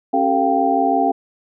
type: tone cluster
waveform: sine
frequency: 273.4 / 387.2 / 449.3 / 696 / 782 Hz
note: C#4 / G4 / A4 / F5 / G5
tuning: -24 / -21 / +36 / -6 / -4 cents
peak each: -20 / -24 / -25 / -19 / -18 dBFS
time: 0.13-1.12 s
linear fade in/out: 10 ms
effects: none